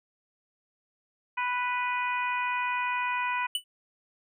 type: harmonic tone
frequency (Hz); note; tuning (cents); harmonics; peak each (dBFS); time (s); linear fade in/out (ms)
493.9; B4; 0; 2 / 3 / 4 / 5 / 6; -29 / -35 / -36 / -33 / -47; 1.37-3.47; 10
type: tone with exponential decay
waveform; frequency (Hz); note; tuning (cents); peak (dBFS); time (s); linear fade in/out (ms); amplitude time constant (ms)
square; 2972; F#7; +7; -23; 3.55-3.64; 2; 18
effects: none